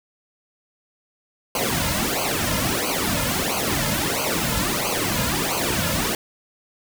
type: noise with flanger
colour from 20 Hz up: pink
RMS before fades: -23 dBFS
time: 1.55-6.15 s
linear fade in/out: 2 ms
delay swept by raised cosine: 0.55 to 2.65 ms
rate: 1.5 Hz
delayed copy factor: -0.9
effects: none